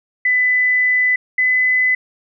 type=tone pair in turn; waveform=sine; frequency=2000 / 2012 Hz; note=B6 / B6; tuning=+21 / +32 cents; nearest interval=unison; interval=11 cents; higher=second; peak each=-12 / -12 dBFS; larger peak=neither; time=0.25-1.16 / 1.38-1.95 s; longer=first; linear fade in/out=5 ms; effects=none